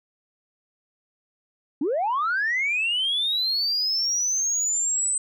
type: linear sweep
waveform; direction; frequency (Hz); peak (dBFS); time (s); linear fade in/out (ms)
sine; up; 254.2 to 8150; -20; 1.81-5.18; 5
effects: tanh soft clip ceiling -18 dBFS